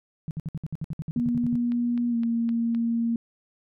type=tone bursts; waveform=sine; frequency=157.4 Hz; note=D#3; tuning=20 cents sharp; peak=-27 dBFS; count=15; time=0.28-1.555 s; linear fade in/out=0 ms; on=29 ms; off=60 ms
type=tone with pitch glide; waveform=sine; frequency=239.7 to 231.9 Hz; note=A#3 to A#3; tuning=+48 to -9 cents; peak=-22 dBFS; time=1.16-3.16 s; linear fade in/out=2 ms; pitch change=-57 cents; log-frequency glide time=2.1-2.16 s
type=click train; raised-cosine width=0.3 ms; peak=-29 dBFS; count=5; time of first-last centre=1.72-2.748 s; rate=3.89 Hz
effects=none